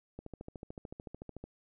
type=click train; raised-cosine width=2 ms; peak=-30 dBFS; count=18; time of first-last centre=0.19-1.44 s; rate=13.6 Hz; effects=none